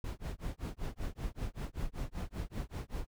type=noise with tremolo; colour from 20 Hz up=brown; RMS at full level=-35 dBFS; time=0.04-3.07 s; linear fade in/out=2 ms; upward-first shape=sine; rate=5.2 Hz; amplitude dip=100%; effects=none